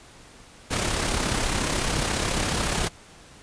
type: noise with amplitude modulation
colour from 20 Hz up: pink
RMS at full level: -23 dBFS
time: 0.7-2.89 s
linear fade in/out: 20 ms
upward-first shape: sine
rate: 34.2 Hz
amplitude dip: 45%
effects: pink hiss -49 dBFS RMS until 3.42 s + resampled to 22050 Hz